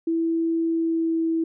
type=tone with pitch glide; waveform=sine; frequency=329.6 to 326.8 Hz; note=E4 to E4; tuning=0 to -15 cents; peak=-20 dBFS; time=0.07-1.44 s; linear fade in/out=5 ms; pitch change=-15 cents; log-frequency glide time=0.66-1.24 s; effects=none